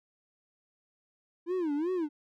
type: tone with vibrato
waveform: triangle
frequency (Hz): 326.8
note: E4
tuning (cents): -15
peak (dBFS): -26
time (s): 1.46-2.09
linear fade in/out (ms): 50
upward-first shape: sine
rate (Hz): 2.7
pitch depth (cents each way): 230
effects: none